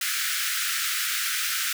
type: high-pass noise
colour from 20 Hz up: pink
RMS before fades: -27 dBFS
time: 0.01-1.73 s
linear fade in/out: 5 ms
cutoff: 1300 Hz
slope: 96 dB/octave
effects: none